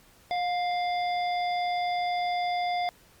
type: harmonic tone with a mistuned harmonic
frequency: 698.5 Hz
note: F5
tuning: in tune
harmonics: 1 / 3 / 5 / 7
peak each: -26 / -36 / -40 / -43 dBFS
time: 0.31-2.89 s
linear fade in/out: 0 ms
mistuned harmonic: 1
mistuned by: +33 cents
effects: pink hiss -58 dBFS RMS until 3.2 s + Opus 48 kbps